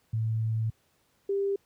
sine tone pair in turn, 111.3 / 396.6 Hz, A2 / G4, +20 / +20 cents, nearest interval octave + minor seventh, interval 2200 cents, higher second, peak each -25 dBFS, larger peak neither, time 0.13-0.7 / 1.29-1.56 s, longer first, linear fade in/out 5 ms, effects pink hiss -69 dBFS RMS until 1.65 s + high-pass 60 Hz 12 dB/octave

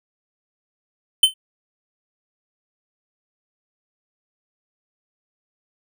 square tone with exponential decay, 3070 Hz, G7, 37 cents flat, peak -6 dBFS, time 1.23-1.34 s, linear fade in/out 5 ms, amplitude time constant 22 ms, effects none

